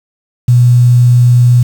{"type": "tone with quantisation", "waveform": "sine", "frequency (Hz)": 122.2, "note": "B2", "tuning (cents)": -18, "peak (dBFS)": -3, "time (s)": [0.48, 1.63], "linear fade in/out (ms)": 5, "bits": 5, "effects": []}